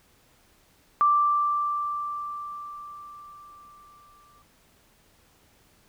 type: tone with exponential decay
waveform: sine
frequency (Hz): 1174.7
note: D6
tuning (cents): 0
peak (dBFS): -16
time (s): 1.01-4.42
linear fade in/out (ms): 0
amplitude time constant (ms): 740
effects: pink hiss -61 dBFS RMS until 5.88 s